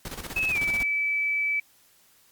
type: noise with tremolo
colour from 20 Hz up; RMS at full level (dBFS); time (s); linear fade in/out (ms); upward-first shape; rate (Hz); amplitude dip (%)
pink; -35; 0.05-0.83; 2; square; 16; 65
type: tone with pitch glide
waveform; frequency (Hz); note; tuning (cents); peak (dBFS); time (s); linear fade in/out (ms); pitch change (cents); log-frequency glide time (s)
sine; 2586 to 2304; E7 to D7; -34 to -34; -23; 0.36-1.6; 5; -200; 0.5-0.58
effects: white hiss -60 dBFS RMS until 2.31 s + Opus 48 kbps